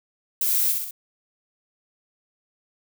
violet noise with echo, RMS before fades -23 dBFS, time 0.41-0.72 s, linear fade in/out 2 ms, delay 63 ms, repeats 3, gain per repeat -4 dB, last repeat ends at 0.909 s, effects none

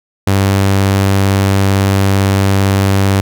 sawtooth tone, 97.8 Hz, G2, 4 cents flat, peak -5 dBFS, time 0.27-3.21 s, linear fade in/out 5 ms, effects none

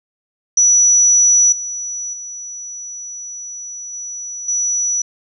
sine tone with level steps, 5900 Hz, F#8, 6 cents flat, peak -8 / -22 / -27 / -25 / -15 dBFS, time 0.57-5.02 s, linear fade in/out 5 ms, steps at 1.52 / 2.13 / 3.93 / 4.48 s, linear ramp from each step 5 ms, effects none

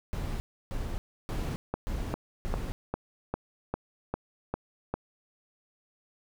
brown noise bursts, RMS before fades -33 dBFS, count 5, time 0.13-2.72 s, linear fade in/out 0 ms, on 270 ms, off 310 ms
click train, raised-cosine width 1 ms, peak -16 dBFS, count 9, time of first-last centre 1.74-4.94 s, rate 2.5 Hz
effects none

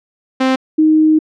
sawtooth / sine tone pair in turn, 261.6 / 311.7 Hz, C4 / D#4, 0 / +3 cents, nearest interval minor third, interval 303 cents, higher second, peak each -7 dBFS, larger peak neither, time 0.4-0.56 / 0.78-1.19 s, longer second, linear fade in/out 10 ms, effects low-pass 4000 Hz 12 dB/octave

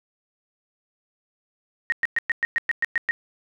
sine tone bursts, 1868 Hz, A#6, 3 cents sharp, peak -18 dBFS, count 10, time 1.9-3.11 s, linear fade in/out 0 ms, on 22 ms, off 110 ms, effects none

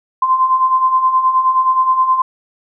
sine beating tone pair, 1031 / 1040.5 Hz, C6 / C6, -26 / -10 cents, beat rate 9.5 Hz, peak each -18 / -11 dBFS, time 0.22-2.22 s, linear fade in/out 5 ms, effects none

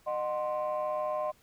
sine chord, C diminished, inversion first, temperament equal with one note detuned, 611.6 / 740 / 1046.5 Hz, Eb5 / Gb5 / C6, -30 / 0 / 0 cents, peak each -30 / -36 / -34 dBFS, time 0.06-1.32 s, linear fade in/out 20 ms, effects tanh soft clip ceiling -24 dBFS + pink hiss -64 dBFS RMS until 1.42 s

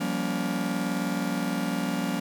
45% pulse chord, G half-diminished seventh, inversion third, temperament just, 176.4 / 196 / 235.2 / 282.2 Hz, F3 / G3 / Bb3 / Db4, +18 / 0 / +16 / +31 cents, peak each -32 dBFS, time 0-2.2 s, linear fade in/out 10 ms, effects none

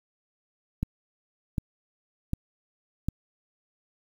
click train, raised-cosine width 5 ms, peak -14 dBFS, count 4, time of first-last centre 0.83-3.086 s, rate 1.33 Hz, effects 8-bit

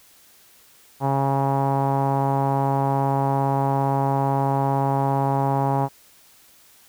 sawtooth tone with low-pass filter, 137.1 Hz, C#3, 19 cents flat, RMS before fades -21 dBFS, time 1-5.89 s, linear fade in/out 50 ms, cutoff 880 Hz, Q 5.7, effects white hiss -53 dBFS RMS until 6.88 s

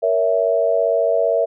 sine chord, A# diminished, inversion none, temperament equal with one note detuned, 466.2 / 561.5 / 659.3 Hz, A#4 / C#5 / E5, 0 / +22 / 0 cents, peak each -20 / -20 / -17 dBFS, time 0.02-1.46 s, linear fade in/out 20 ms, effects none

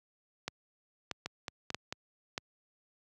two click trains, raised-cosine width 0.2 ms, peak -17 / -19 dBFS, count 4 / 4, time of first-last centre 0.48-2.379 / 1.26-1.925 s, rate 1.58 / 4.51 Hz, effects high-pass 80 Hz 12 dB/octave

